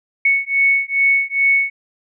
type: beating tone pair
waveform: sine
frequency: 2213 / 2215.4 Hz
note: C#7 / C#7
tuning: -3 / -2 cents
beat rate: 2.4 Hz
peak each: -16 dBFS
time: 0.25-1.7 s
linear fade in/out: 5 ms
effects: none